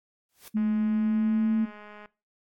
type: noise with exponential growth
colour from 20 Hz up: white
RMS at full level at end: -42 dBFS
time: 0.29-0.48 s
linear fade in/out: 1 ms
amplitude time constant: 41 ms
type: tone with pitch glide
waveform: sine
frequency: 215.6 to 222 Hz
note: A3 to A3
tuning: -35 to +16 cents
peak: -22 dBFS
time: 0.54-1.66 s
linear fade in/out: 20 ms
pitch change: +51 cents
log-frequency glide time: 0.73-1.54 s
type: click train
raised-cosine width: 0.5 ms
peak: -32 dBFS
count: 312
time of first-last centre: 0.57-2.058 s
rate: 209 Hz
effects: noise-tail reverb RT60 0.3 s tail -20 dB re dry + AAC 64 kbps